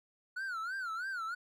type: tone with vibrato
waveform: triangle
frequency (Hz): 1440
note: F#6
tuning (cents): -47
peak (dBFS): -34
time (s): 0.36-1.35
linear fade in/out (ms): 10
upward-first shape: sine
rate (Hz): 3.1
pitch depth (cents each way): 170
effects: none

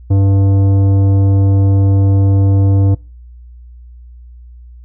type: tone with tanh clipping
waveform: sine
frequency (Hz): 98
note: G2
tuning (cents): 0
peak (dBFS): -9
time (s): 0.1-2.95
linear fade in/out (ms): 10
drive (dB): 12
effects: noise-tail reverb RT60 0.3 s tail -23 dB re dry + added 60 Hz sine -33 dBFS peak until 4.84 s

